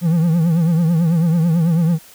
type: tone with vibrato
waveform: triangle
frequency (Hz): 166.5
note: E3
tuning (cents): +18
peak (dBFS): -10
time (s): 0.01-1.99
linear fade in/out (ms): 50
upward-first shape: triangle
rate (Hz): 9.1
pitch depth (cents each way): 120
effects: white hiss -44 dBFS RMS until 2.14 s

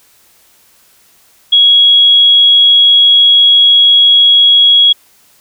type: tone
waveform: sine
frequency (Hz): 3322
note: G#7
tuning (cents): 0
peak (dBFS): -3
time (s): 1.52-4.93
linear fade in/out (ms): 10
effects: white hiss -48 dBFS RMS until 5.4 s

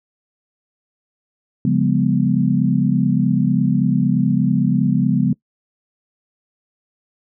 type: chord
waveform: sine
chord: C# dominant seventh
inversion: none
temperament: equal with one note detuned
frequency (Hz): 138.59 / 174.61 / 203.6 / 246.9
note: C#3 / E#3 / G#3 / B3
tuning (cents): 0 / 0 / -34 / 0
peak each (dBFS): -19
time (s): 1.65-5.33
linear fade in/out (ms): 2
effects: noise-tail reverb RT60 0.1 s tail -21 dB re dry

